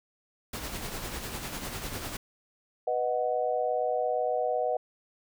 pink noise with tremolo, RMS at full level -35 dBFS, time 0.53-2.17 s, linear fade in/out 5 ms, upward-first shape sine, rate 10 Hz, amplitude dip 45%
sine chord, B major, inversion none, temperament equal, 493.9 / 622.3 / 740 Hz, B4 / D#5 / F#5, 0 / 0 / 0 cents, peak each -30 dBFS, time 2.87-4.77 s, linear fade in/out 5 ms
effects none

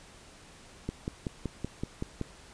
click train, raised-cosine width 3 ms, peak -19 dBFS, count 8, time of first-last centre 0.89-2.213 s, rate 5.29 Hz, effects pink hiss -53 dBFS RMS until 2.53 s + resampled to 22050 Hz

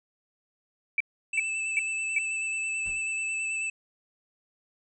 sine tone bursts, 2321 Hz, D7, 21 cents flat, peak -21 dBFS, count 4, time 0.98-2.186 s, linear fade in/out 2 ms, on 24 ms, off 370 ms
square tone with vibrato, 2637 Hz, E7, in tune, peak -29 dBFS, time 1.33-3.7 s, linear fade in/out 5 ms, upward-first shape square, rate 9.2 Hz, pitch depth 12 cents each way
brown noise with exponential decay, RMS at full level -38 dBFS, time 2.86-3.1 s, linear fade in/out 2 ms, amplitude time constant 51 ms
effects resampled to 24000 Hz

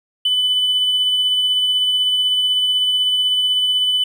triangle tone with tremolo, 3000 Hz, F#7, 23 cents sharp, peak -10 dBFS, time 0.25-4.04 s, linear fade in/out 5 ms, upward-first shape sine, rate 16 Hz, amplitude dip 35%, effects tanh soft clip ceiling -10 dBFS

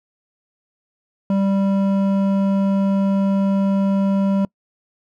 sine tone with hard clipping, 196 Hz, G3, in tune, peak -17 dBFS, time 1.3-4.45 s, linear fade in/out 2 ms, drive 10 dB, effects noise-tail reverb RT60 0.1 s tail -26 dB re dry

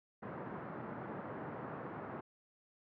pink band-pass noise, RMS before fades -45 dBFS, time 0.22-2.21 s, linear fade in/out 10 ms, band 130 to 1500 Hz, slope 24 dB/octave, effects none

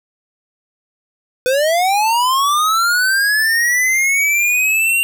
square linear sweep, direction up, 493.9 to 2782 Hz, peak -13 dBFS, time 1.46-5.03 s, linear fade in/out 0 ms, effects none

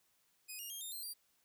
5% pulse tone with pitch steps, 2500 / 2839 / 3223 / 3660 / 4156 / 4719 Hz, D#7 / F7 / G7 / A#7 / C8 / D8, +8 / +28 / +47 / -32 / -12 / +7 cents, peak -36 dBFS, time 0.48-1.14 s, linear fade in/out 20 ms, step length 110 ms, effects white hiss -75 dBFS RMS until 1.44 s

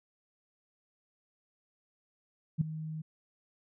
sine tone with ADSR envelope, 157 Hz, D#3, 16 cents sharp, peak -21 dBFS, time 2.58-3.02 s, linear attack 31 ms, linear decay 6 ms, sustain -15 dB, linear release 10 ms, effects none

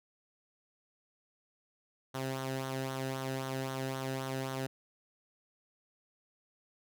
sawtooth tone with flanger, 132.6 Hz, C3, 23 cents sharp, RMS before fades -37 dBFS, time 2.14-4.67 s, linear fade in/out 10 ms, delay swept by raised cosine 0.4 to 0.92 ms, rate 3.8 Hz, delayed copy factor -0.6, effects none

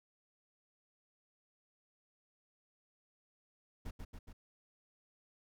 brown noise with echo, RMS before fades -42 dBFS, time 3.85-3.91 s, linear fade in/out 10 ms, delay 140 ms, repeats 3, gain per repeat -3 dB, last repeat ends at 4.33 s, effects none

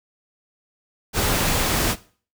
pink noise, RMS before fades -21 dBFS, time 1.13-1.96 s, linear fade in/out 50 ms, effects noise-tail reverb RT60 0.4 s tail -17 dB re dry

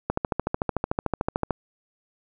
click train, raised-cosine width 1 ms, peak -9 dBFS, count 20, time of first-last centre 0.1-1.507 s, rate 13.5 Hz, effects none

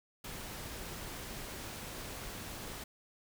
pink noise, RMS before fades -44 dBFS, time 0.24-2.84 s, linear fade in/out 5 ms, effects none

